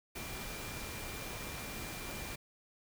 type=tone in noise; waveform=sine; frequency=2381 Hz; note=D7; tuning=23 cents sharp; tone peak=-50 dBFS; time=0.15-2.36 s; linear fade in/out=10 ms; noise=pink; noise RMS=-43 dBFS; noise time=0.15-2.36 s; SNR=-10 dB; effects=none